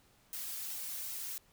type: noise with flanger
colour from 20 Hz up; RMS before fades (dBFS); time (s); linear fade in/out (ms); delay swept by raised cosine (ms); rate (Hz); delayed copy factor
blue; -41; 0.33-1.38; 0; 1.7 to 4.7; 2.5; -0.95
effects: pink hiss -67 dBFS RMS until 1.52 s